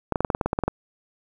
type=clicks; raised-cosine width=1 ms; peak=-8 dBFS; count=12; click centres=0.123 / 0.158 / 0.206 / 0.248 / 0.302 / 0.349 / 0.412 / 0.46 / 0.531 / 0.589 / 0.637 / 0.68 s; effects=8-bit